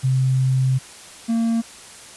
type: tone pair in turn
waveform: sine / triangle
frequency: 130.81 / 228.9 Hz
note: C3 / A#3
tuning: 0 / -31 cents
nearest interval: minor seventh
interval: 969 cents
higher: second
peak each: -15 dBFS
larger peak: neither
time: 0.03-0.79 / 1.28-1.62 s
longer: first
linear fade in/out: 20 ms
effects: white hiss -41 dBFS RMS until 2.16 s + resampled to 24000 Hz